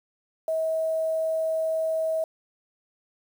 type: tone with quantisation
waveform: sine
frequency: 642 Hz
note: E5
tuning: 46 cents flat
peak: -23 dBFS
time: 0.48-2.24 s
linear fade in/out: 2 ms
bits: 8
effects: none